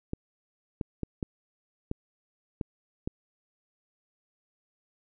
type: clicks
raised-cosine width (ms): 3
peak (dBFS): -18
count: 7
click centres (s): 0.134 / 0.812 / 1.033 / 1.228 / 1.914 / 2.612 / 3.075
effects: none